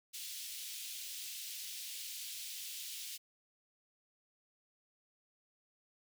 pink high-pass noise, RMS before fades -45 dBFS, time 0.13-3.18 s, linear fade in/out 20 ms, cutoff 2900 Hz, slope 24 dB/octave, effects none

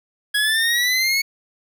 25% pulse exponential sweep, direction up, 1661.2 to 2217 Hz, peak -13 dBFS, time 0.34-1.22 s, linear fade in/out 10 ms, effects none

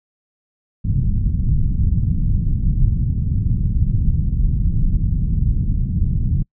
pink low-pass noise, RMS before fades -17 dBFS, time 0.84-6.43 s, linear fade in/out 10 ms, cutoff 170 Hz, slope 24 dB/octave, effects noise-tail reverb RT60 0.1 s tail -26 dB re dry

